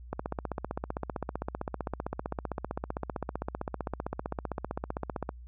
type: click train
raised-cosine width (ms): 1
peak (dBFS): -18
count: 81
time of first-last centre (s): 0.13-5.291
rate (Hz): 15.5
effects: added 60 Hz sine -44 dBFS peak until 5.47 s